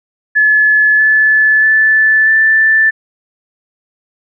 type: tone with pitch steps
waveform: sine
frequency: 1716 / 1731.9 / 1748 / 1764.2 Hz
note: A6 / A6 / A6 / A6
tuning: -44 / -28 / -12 / +4 cents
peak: -6 dBFS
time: 0.35-2.91 s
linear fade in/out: 20 ms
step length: 640 ms
effects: none